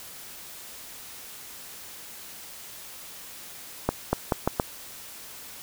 accelerating click train, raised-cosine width 1 ms, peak -7 dBFS, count 5, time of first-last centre 3.89-4.598 s, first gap 240 ms, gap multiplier 0.8, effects white hiss -43 dBFS RMS until 5.62 s

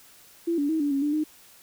sine tone with pitch steps, 337.2 / 287 / 318.9 / 288.9 / 276 / 294.3 / 307 Hz, E4 / D4 / D#4 / D4 / C#4 / D4 / D#4, +39 / -40 / +43 / -28 / -7 / +4 / -23 cents, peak -22 dBFS, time 0.47-1.24 s, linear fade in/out 10 ms, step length 110 ms, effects white hiss -53 dBFS RMS until 1.62 s

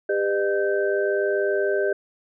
sine tone cluster, 399.1 / 500 / 607 / 1551 Hz, G4 / B4 / D#5 / G6, +31 / +21 / -43 / -19 cents, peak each -22 / -30 / -25 / -29 dBFS, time 0.09-1.93 s, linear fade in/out 5 ms, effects none

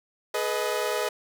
sawtooth chord, G# minor, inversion none, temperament equal with one note detuned, 424.8 / 493.9 / 622.3 Hz, G#4 / B4 / D#5, +39 / 0 / 0 cents, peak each -26 dBFS, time 0.34-1.09 s, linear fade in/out 5 ms, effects none

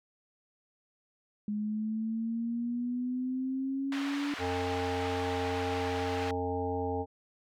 sine exponential sweep, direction up, 207.7 to 289.3 Hz, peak -30 dBFS, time 1.48-4.34 s, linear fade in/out 2 ms
pink band-pass noise, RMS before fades -41 dBFS, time 3.92-6.31 s, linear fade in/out 2 ms, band 1000 to 3200 Hz, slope 12 dB/octave
harmonic tone, 89.8 Hz, F2, 49 cents sharp, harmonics 1 / 3 / 5 / 7 / 9 / 10, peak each -37 / -37 / -34 / -42 / -36 / -46 dBFS, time 4.38-7.06 s, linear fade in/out 50 ms
effects none

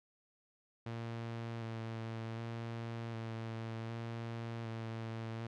sawtooth tone with vibrato, 114.3 Hz, A#2, 34 cents flat, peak -36 dBFS, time 0.86-5.47 s, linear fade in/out 5 ms, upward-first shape square, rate 0.66 Hz, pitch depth 18 cents each way, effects low-pass 4000 Hz 12 dB/octave

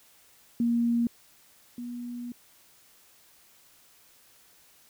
sine tone pair in turn, 235.4 / 241.6 Hz, A#3 / B3, +17 / -38 cents, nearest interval unison, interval 45 cents, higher second, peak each -22 / -34 dBFS, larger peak first, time 0.6-1.07 / 1.78-2.32 s, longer second, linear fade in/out 2 ms, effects white hiss -59 dBFS RMS until 4.89 s

